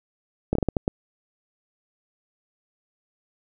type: slowing click train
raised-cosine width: 2 ms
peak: -8 dBFS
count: 7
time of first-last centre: 0.53-0.879 s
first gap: 23 ms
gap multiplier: 1.37
effects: none